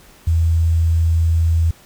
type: tone with quantisation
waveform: sine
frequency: 82.41 Hz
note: E2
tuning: in tune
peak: -12 dBFS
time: 0.27-1.71 s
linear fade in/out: 5 ms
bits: 7
effects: pink hiss -47 dBFS RMS until 1.85 s